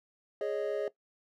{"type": "chord", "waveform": "triangle", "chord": "Ab suspended fourth", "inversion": "none", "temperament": "equal", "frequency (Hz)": [415.3, 554.4, 622.3], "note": ["Ab4", "Db5", "Eb5"], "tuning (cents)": [0, 0, 0], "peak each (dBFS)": [-32, -33, -34], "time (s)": [0.41, 0.88], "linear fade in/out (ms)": 2, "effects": ["noise-tail reverb RT60 0.1 s tail -17 dB re dry"]}